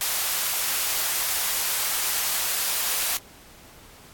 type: high-pass noise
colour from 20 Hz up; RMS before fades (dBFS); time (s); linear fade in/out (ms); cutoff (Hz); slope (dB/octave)
white; -25; 0.01-3.17; 0; 650; 12
effects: pink hiss -49 dBFS RMS until 4.13 s + AAC 64 kbps